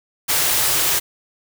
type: band-stop noise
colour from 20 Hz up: white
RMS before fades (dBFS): -18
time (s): 0.28-1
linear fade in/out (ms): 20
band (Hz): 180 to 280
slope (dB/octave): 96
effects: none